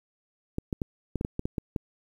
clicks, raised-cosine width 3 ms, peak -16 dBFS, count 10, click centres 0.584 / 0.728 / 0.818 / 1.157 / 1.211 / 1.249 / 1.394 / 1.455 / 1.582 / 1.762 s, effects 9-bit

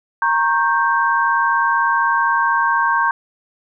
sine chord, G diminished, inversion first, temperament equal with one note detuned, 932.3 / 1092.2 / 1568 Hz, Bb5 / Db6 / G6, 0 / -26 / 0 cents, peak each -18 dBFS, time 0.22-3.11 s, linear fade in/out 2 ms, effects none

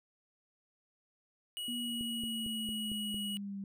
square tone, 2912 Hz, F#7, 28 cents flat, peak -38 dBFS, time 1.57-3.37 s, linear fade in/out 0 ms
sine linear sweep, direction down, 240.8 to 196 Hz, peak -38 dBFS, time 1.68-3.64 s, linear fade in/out 2 ms
click train, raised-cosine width 3 ms, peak -33 dBFS, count 6, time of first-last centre 2.01-3.144 s, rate 4.41 Hz
effects none

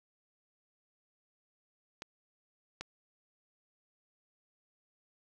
clicks, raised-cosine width 0.2 ms, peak -24 / -22 dBFS, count 2, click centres 2.021 / 2.81 s, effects none

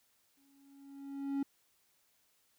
triangle tone with exponential growth, 277.2 Hz, C#4, in tune, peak -28 dBFS, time 0.37-1.43 s, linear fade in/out 5 ms, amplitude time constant 230 ms, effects white hiss -73 dBFS RMS until 2.58 s

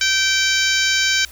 harmonic tone, 775 Hz, G5, 20 cents flat, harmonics 2 / 3 / 4 / 5 / 6 / 7 / 8 / 9, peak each -20 / -22 / -23 / -24 / -25 / -25 / -26 / -27 dBFS, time 0.01-1.25 s, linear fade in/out 2 ms, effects added 63 Hz sine -43 dBFS peak until 1.31 s + white hiss -43 dBFS RMS until 1.31 s

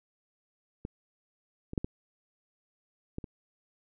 clicks, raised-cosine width 3 ms, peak -23 / -25 / -15 / -20 / -22 / -27 dBFS, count 6, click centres 0.851 / 1.734 / 1.778 / 1.845 / 3.184 / 3.242 s, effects none

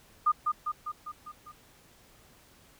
sine tone with echo, 1217 Hz, D#6, 39 cents flat, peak -20 dBFS, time 0.26-0.32 s, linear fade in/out 10 ms, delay 200 ms, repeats 6, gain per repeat -4 dB, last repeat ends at 1.52 s, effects pink hiss -59 dBFS RMS until 2.79 s

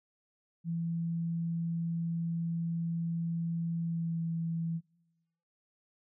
sine tone with pitch glide, 167.3 to 165.47 Hz, E3 to E3, +26 to +7 cents, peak -31 dBFS, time 0.64-4.81 s, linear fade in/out 50 ms, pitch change -19 cents, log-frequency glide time 3.82-4.2 s, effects noise-tail reverb RT60 0.9 s tail -22 dB re dry

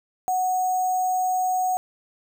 sine tone with sample-and-hold, 740 Hz, F#5, in tune, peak -20 dBFS, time 0.28-1.77 s, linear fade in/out 0 ms, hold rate 7350 Hz, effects none

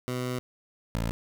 15% pulse tone pair in turn, 125.5 / 56.72 Hz, B2 / A#1, +28 / -47 cents, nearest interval octave + major second, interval 1375 cents, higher first, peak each -23 / -21 dBFS, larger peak second, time 0.08-0.39 / 0.95-1.11 s, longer first, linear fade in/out 0 ms, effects none

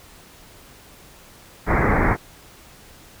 pink low-pass noise, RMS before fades -18 dBFS, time 1.66-2.17 s, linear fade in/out 50 ms, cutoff 2200 Hz, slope 96 dB/octave, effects pink hiss -47 dBFS RMS until 3.2 s

